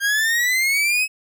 40% pulse exponential sweep, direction up, 1600 to 2583 Hz, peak -16 dBFS, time 0-1.08 s, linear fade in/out 50 ms, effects none

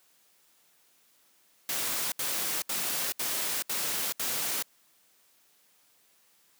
white noise bursts, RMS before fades -31 dBFS, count 6, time 1.69-4.625 s, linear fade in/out 2 ms, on 430 ms, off 71 ms, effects white hiss -65 dBFS RMS until 6.59 s + high-pass 150 Hz 12 dB/octave

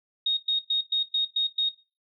sine tone bursts, 3729 Hz, A#7, in tune, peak -21 dBFS, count 7, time 0.26-1.69 s, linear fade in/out 5 ms, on 110 ms, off 110 ms, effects noise-tail reverb RT60 0.3 s tail -18 dB re dry

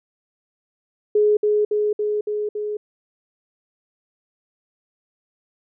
sine tone with echo, 420 Hz, G#4, 19 cents sharp, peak -13 dBFS, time 1.15-1.37 s, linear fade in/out 5 ms, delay 280 ms, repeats 5, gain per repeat -2 dB, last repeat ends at 2.77 s, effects none

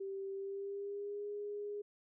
sine tone with pitch glide, 390 to 412 Hz, G4 to G#4, -9 to -14 cents, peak -39 dBFS, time 0-1.82 s, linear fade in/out 10 ms, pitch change +95 cents, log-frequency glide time 0.33-1.27 s, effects none

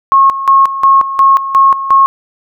sine tone with tremolo, 1087 Hz, C#6, 34 cents flat, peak -3 dBFS, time 0.12-2.06 s, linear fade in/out 0 ms, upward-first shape square, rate 2.8 Hz, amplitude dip 75%, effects none

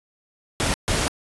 pink noise bursts at uneven times, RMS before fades -22 dBFS, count 2, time 0.6-0.74 / 0.88-1.08 s, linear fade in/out 0 ms, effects resampled to 24000 Hz

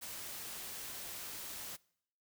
white noise, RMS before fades -45 dBFS, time 0.01-1.77 s, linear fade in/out 20 ms, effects noise-tail reverb RT60 0.7 s tail -24 dB re dry

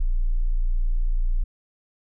sine tone, 29.14 Hz, A#0, in tune, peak -18 dBFS, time 0-1.44 s, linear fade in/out 10 ms, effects none

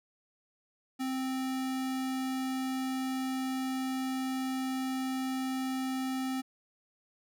square tone, 261.6 Hz, C4, in tune, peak -32 dBFS, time 0.99-6.42 s, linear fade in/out 20 ms, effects none

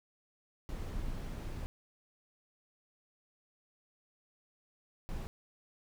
brown noise bursts at uneven times, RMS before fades -39 dBFS, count 2, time 0.69-1.66 / 5.09-5.27 s, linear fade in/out 0 ms, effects none

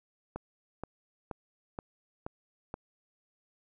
click train, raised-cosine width 1 ms, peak -23 dBFS, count 6, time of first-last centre 0.36-2.741 s, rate 2.1 Hz, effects none

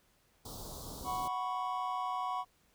pink band-stop noise, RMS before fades -45 dBFS, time 0.45-1.28 s, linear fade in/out 5 ms, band 1200 to 3600 Hz, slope 48 dB/octave
triangle chord, F# suspended fourth, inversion none, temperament equal, 740 / 987.8 / 1108.7 Hz, F#5 / B5 / C#6, 0 / 0 / 0 cents, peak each -36 dBFS, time 1.04-2.45 s, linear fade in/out 50 ms
effects pink hiss -70 dBFS RMS until 2.74 s

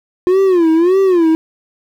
triangle tone with vibrato, 352.8 Hz, F4, 18 cents sharp, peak -6 dBFS, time 0.27-1.35 s, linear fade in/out 0 ms, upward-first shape sine, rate 1.7 Hz, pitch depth 170 cents each way, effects 7-bit

